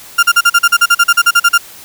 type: tone bursts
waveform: 35% pulse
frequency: 1396.9 Hz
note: F6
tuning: in tune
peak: -3 dBFS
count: 16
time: 0.18-1.58 s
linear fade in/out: 10 ms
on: 50 ms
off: 40 ms
effects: white hiss -35 dBFS RMS until 1.84 s